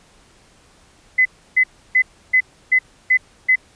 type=tone bursts; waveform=sine; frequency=2025 Hz; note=B6; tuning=43 cents sharp; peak=-10 dBFS; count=7; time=1.18-3.558 s; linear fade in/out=10 ms; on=74 ms; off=310 ms; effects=pink hiss -52 dBFS RMS until 3.75 s + resampled to 22050 Hz